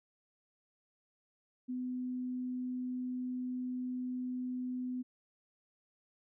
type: tone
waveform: sine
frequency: 251.7 Hz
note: B3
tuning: 33 cents sharp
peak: -35 dBFS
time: 1.68-5.03 s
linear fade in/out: 20 ms
effects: none